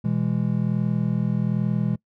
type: chord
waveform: triangle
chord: E major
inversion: second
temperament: just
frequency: 123.61 / 164.81 / 206 Hz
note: B2 / E3 / G#3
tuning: +2 / 0 / -14 cents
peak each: -23 dBFS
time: 0.04-1.96 s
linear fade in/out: 10 ms
effects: noise-tail reverb RT60 0.1 s tail -23 dB re dry